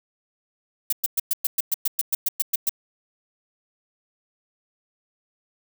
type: noise bursts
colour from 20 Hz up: violet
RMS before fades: -21 dBFS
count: 14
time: 0.9-2.694 s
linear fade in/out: 5 ms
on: 26 ms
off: 110 ms
effects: none